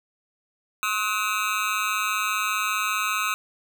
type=tone with amplitude modulation; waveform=25% pulse; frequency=1275 Hz; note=D#6; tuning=42 cents sharp; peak=-15 dBFS; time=0.83-3.34 s; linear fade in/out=0 ms; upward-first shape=sine; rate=205 Hz; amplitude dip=100%; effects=none